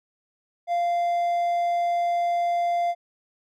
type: tone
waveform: triangle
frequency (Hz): 694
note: F5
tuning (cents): -11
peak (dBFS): -19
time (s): 0.67-2.95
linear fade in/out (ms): 50
effects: none